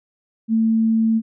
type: tone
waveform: sine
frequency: 223.7 Hz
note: A3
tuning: 29 cents sharp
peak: -14 dBFS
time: 0.48-1.22 s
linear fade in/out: 50 ms
effects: none